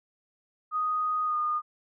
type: tone with pitch glide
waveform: sine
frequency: 1244.5 to 1222.4 Hz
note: D#6 to D#6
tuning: 0 to -31 cents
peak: -25 dBFS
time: 0.71-1.62 s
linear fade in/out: 50 ms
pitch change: -31 cents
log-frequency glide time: 1.25-1.36 s
effects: none